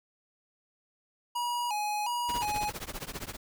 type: tone with vibrato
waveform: square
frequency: 898 Hz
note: A5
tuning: 35 cents sharp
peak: -30 dBFS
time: 1.35-2.7 s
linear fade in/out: 10 ms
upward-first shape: square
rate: 1.4 Hz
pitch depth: 120 cents each way
type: noise with tremolo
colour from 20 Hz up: pink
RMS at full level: -35 dBFS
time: 2.28-3.37 s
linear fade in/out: 20 ms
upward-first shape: triangle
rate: 15 Hz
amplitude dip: 100%
effects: none